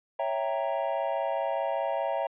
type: chord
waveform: triangle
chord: C# diminished seventh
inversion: none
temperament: equal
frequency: 554.4 / 659.3 / 784 / 932.3 Hz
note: C#5 / E5 / G5 / Bb5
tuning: 0 / 0 / 0 / 0 cents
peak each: -30 / -29 / -32 / -32 dBFS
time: 0.19-2.27 s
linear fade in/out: 5 ms
effects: resampled to 8000 Hz